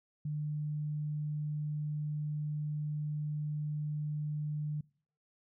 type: tone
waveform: sine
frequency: 150 Hz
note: D3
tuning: 37 cents sharp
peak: -33 dBFS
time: 0.25-4.81 s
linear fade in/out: 5 ms
effects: noise-tail reverb RT60 0.5 s tail -24 dB re dry